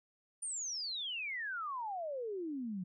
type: exponential sweep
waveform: sine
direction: down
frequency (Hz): 9340 to 174.61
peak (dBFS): -37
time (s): 0.42-2.84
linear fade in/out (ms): 10
effects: none